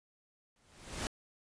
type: noise with exponential growth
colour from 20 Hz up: pink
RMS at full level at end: -34 dBFS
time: 0.56-1.07 s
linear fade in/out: 1 ms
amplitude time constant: 110 ms
effects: resampled to 22050 Hz